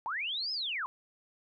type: linear two-way sweep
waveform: sine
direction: up then down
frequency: 828 to 5230 to 954 Hz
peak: -32 dBFS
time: 0.06-0.86 s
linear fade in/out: 0 ms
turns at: 0.52 s
effects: none